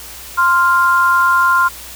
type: tone pair together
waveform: sine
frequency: 1046.5 / 1396.9 Hz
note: C6 / F6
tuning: 0 / 0 cents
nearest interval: perfect fourth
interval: 500 cents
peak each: -12 dBFS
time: 0.37-1.69 s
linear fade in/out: 20 ms
effects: added 60 Hz sine -41 dBFS peak until 1.95 s + white hiss -33 dBFS RMS until 1.95 s